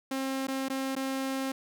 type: tone with dropouts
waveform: sawtooth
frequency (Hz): 267.1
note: C4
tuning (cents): +36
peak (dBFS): -26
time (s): 0.11-1.52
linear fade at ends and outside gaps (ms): 5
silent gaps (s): 0.471-0.482 / 0.685-0.699 / 0.953-0.963
effects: none